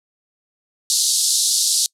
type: band-pass noise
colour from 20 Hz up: pink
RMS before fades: -18 dBFS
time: 0.9-1.86 s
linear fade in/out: 0 ms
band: 3900 to 11000 Hz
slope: 48 dB/octave
effects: noise-tail reverb RT60 0.1 s tail -26 dB re dry